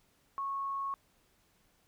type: tone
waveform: sine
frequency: 1100 Hz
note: C#6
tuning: 14 cents flat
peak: -33 dBFS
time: 0.38-0.94 s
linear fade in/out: 0 ms
effects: pink hiss -70 dBFS RMS until 1.87 s